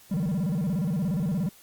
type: tone with vibrato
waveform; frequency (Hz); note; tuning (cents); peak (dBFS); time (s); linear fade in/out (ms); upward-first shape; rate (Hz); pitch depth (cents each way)
triangle; 174.61; F3; 0; -22; 0.11-1.49; 5; square; 17; 220
effects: white hiss -54 dBFS RMS until 1.62 s + Opus 48 kbps